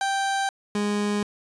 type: tone pair in turn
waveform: 30% pulse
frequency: 784 / 206.5 Hz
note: G5 / G#3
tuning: 0 / -10 cents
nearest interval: octave + major seventh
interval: 2310 cents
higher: first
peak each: -20 dBFS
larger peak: neither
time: 0.01-0.49 / 0.75-1.23 s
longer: neither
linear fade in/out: 2 ms
effects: resampled to 22050 Hz